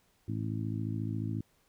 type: harmonic tone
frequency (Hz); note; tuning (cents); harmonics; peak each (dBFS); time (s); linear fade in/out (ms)
54.2; A1; -25; 2 / 3 / 4 / 5 / 6; -34 / -40 / -40 / -40 / -43; 0.28-1.41; 5
effects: pink hiss -70 dBFS RMS until 1.68 s